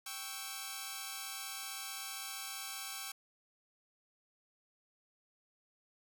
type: chord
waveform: 5% pulse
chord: C# diminished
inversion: second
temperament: equal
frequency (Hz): 784 / 1108.7 / 1318.5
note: G5 / C#6 / E6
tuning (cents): 0 / 0 / 0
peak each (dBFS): -34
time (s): 0.06-3.12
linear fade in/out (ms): 5
effects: none

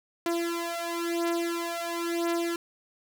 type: beating tone pair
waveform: sawtooth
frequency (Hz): 339 / 339.98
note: E4 / F4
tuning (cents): +49 / -46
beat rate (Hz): 0.98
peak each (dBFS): -27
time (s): 0.26-2.56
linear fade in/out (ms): 2
effects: none

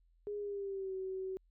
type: tone with pitch glide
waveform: sine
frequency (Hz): 412.6 to 378.4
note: G#4 to F#4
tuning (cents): -11 to +39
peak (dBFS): -37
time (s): 0.27-1.37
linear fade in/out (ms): 0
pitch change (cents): -150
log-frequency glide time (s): 0.38-0.94
effects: added 42 Hz sine -66 dBFS peak until 1.5 s

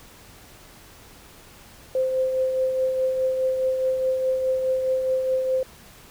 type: tone with tremolo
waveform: sine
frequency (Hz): 520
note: C5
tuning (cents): -11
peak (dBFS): -18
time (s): 1.95-5.63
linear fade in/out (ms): 2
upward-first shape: triangle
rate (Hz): 4.8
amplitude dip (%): 45
effects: pink hiss -48 dBFS RMS until 6.1 s

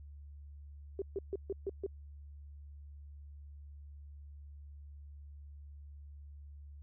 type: tone bursts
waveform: sine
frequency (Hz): 392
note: G4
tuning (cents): 0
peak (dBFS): -33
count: 6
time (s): 0.99-1.864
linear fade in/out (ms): 2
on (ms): 29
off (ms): 140
effects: added 72 Hz sine -48 dBFS peak until 6.82 s

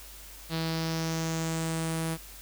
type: tone with low-pass filter sweep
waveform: sawtooth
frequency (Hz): 162.5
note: E3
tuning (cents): -24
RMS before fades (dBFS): -31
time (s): 0.49-2.18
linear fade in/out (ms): 50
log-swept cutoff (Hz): 4200 to 11000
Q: 3.5
effects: added 50 Hz sine -49 dBFS peak until 2.41 s + white hiss -48 dBFS RMS until 2.41 s

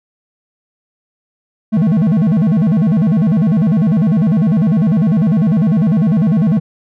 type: tone with vibrato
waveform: triangle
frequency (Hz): 186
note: F#3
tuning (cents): +9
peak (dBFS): -7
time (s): 1.72-6.6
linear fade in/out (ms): 20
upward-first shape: square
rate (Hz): 10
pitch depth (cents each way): 280
effects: none

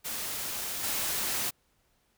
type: noise with level steps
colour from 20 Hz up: white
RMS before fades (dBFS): -35 / -31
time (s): 0.04-1.51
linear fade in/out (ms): 20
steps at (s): 0.83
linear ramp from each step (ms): 10
effects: pink hiss -71 dBFS RMS until 2.17 s

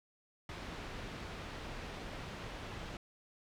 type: low-pass noise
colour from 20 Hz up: pink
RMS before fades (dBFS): -45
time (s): 0.49-2.97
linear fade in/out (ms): 2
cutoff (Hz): 3700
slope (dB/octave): 12
effects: none

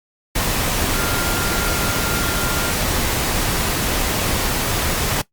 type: tone in noise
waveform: sine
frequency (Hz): 1396.9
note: F6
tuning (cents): 0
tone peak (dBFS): -27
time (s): 0.93-2.72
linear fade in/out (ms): 10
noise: pink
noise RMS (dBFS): -20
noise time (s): 0.35-5.22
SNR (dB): -10
effects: noise-tail reverb RT60 0.1 s tail -18 dB re dry + Opus 48 kbps

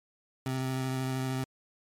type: tone with vibrato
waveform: 25% pulse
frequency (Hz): 130.81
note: C3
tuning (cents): 0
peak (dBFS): -26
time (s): 0.46-1.44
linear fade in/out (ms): 2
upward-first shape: sine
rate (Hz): 13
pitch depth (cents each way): 13
effects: MP3 64 kbps

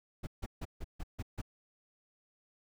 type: noise bursts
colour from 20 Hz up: brown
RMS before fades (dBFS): -38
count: 7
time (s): 0.23-1.417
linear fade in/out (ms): 10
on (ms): 41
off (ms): 150
effects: none

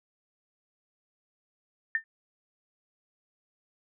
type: tone with exponential decay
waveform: sine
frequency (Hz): 1800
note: A6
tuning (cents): +39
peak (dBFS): -20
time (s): 1.95-2.04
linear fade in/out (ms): 1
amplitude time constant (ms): 18
effects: none

